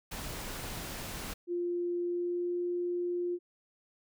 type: noise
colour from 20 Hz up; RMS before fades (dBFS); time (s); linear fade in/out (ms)
pink; -40; 0.11-1.34; 10
type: tone with pitch glide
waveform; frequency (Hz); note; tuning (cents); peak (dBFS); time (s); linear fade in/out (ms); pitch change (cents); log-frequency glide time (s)
sine; 349.7 to 352.1; F4 to F4; +2 to +14; -30; 1.47-3.39; 50; +12; 1.98-2.59
effects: none

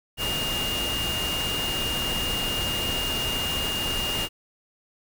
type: tone in noise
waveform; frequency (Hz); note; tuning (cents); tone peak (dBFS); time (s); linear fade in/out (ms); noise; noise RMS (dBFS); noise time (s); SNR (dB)
sine; 2832; F7; +23; -27; 0.17-4.29; 50; pink; -30; 0.17-4.29; 0
effects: none

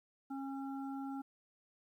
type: harmonic tone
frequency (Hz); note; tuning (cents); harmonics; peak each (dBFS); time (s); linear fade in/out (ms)
272.2; C#4; -31; 1 / 3 / 5; -40 / -47 / -53; 0.3-1.22; 10
effects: 12-bit

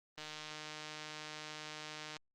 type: click train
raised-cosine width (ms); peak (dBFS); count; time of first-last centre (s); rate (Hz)
0.2; -28; 305; 0.18-2.167; 153
effects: Opus 24 kbps

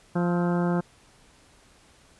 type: harmonic tone with a mistuned harmonic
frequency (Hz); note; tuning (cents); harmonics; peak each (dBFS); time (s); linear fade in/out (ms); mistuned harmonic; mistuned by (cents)
174.61; F3; 0; 1 / 2 / 3 / 4 / 5 / 6 / 7 / 8 / 9; -23 / -29 / -33 / -35 / -37 / -39 / -40 / -41 / -42; 0.15-0.81; 10; 7; +81
effects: pink hiss -57 dBFS RMS until 2.19 s + resampled to 24000 Hz

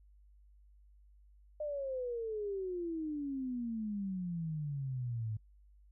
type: exponential sweep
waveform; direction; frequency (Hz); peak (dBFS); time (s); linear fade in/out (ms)
sine; down; 609 to 106; -35; 1.6-5.37; 5
effects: noise-tail reverb RT60 0.1 s tail -24 dB re dry + added 50 Hz sine -59 dBFS peak until 5.91 s

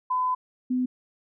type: tone pair in turn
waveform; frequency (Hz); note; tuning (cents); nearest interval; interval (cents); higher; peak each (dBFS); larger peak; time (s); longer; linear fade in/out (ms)
sine; 1010 / 252.5; B5 / B3; +39 / +39; 2 octaves; 2400; first; -22 / -22; neither; 0.1-0.35 / 0.7-0.86; first; 10
effects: none

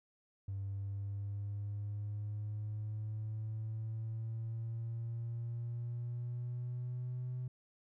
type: exponential sweep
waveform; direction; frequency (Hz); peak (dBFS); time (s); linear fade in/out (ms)
triangle; up; 98 to 126.2; -34; 0.48-7.48; 5
effects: tanh soft clip ceiling -34 dBFS

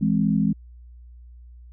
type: chord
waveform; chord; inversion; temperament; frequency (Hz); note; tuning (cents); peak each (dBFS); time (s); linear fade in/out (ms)
sine; E augmented; none; equal; 164.81 / 207.7 / 261.6; E3 / G#3 / B#3; 0 / 0 / 0; -23 / -20 / -25; 0.01-0.53; 10
effects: added 60 Hz sine -42 dBFS peak until 1.72 s

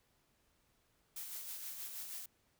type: noise with tremolo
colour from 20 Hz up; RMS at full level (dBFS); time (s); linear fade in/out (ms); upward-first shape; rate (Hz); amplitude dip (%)
blue; -44; 1.16-2.26; 5; sine; 6.3; 40
effects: pink hiss -75 dBFS RMS until 2.59 s

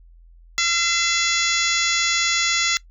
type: harmonic tone with a mistuned harmonic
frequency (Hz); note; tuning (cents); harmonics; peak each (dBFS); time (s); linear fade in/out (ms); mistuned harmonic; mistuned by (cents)
682; F5; -41; 2 / 3 / 4 / 5 / 6 / 7 / 8 / 9 / 10; -27 / -22 / -29 / -26 / -27 / -30 / -30 / -29 / -26; 0.58-2.77; 0; 4; -35
effects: noise-tail reverb RT60 0.1 s tail -21 dB re dry + added 42 Hz sine -45 dBFS peak until 2.9 s

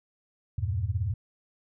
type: chord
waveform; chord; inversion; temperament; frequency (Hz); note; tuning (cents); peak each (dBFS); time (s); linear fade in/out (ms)
sine; E diminished; none; equal; 82.41 / 98 / 116.54; E2 / G2 / Bb2; 0 / 0 / 0; -31 / -29 / -32; 0.58-1.14; 5
effects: none

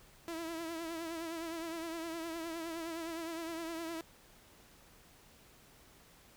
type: tone with vibrato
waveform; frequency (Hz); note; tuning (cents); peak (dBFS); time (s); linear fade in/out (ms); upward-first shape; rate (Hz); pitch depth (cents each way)
sawtooth; 330; E4; +2; -35; 0.28-4.01; 0; triangle; 9.7; 64
effects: pink hiss -61 dBFS RMS until 6.36 s

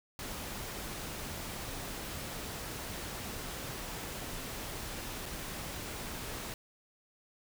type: noise with dropouts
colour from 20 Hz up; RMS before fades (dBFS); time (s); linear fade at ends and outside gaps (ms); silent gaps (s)
pink; -41; 0.19-6.54; 1; 5.257-5.261
effects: none

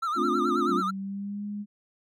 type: tone with vibrato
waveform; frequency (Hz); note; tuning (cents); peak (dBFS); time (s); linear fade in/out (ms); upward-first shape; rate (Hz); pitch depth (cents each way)
triangle; 1279; D#6; +47; -24; 0.02-0.91; 10; sine; 9.3; 120
type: chord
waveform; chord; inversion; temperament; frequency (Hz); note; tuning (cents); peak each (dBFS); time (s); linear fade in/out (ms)
sine; D minor seventh; second; just; 220.2 / 264.3 / 293.7 / 352.4; A3 / C4 / D4 / F4; +2 / +18 / 0 / +16; -32 / -30 / -31 / -28; 0.15-0.83; 50
type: tone with pitch glide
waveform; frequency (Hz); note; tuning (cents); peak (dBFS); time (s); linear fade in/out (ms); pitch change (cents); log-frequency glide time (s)
sine; 189.9 to 205.9; F#3 to G#3; +45 to -15; -31; 0.67-1.66; 50; +140; 0.8-1.45
effects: none

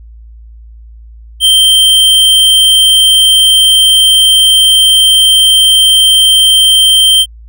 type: tone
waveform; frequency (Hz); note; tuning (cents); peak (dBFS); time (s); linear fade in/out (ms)
square; 3136; G7; 0; -4; 1.4-7.26; 50
effects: added 56 Hz sine -30 dBFS peak until 7.48 s

